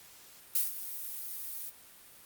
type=noise with ADSR envelope; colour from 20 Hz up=violet; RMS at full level=-26 dBFS; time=0.55-1.71 s; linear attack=4 ms; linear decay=150 ms; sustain=-14 dB; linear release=30 ms; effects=white hiss -55 dBFS RMS until 2.25 s + Opus 48 kbps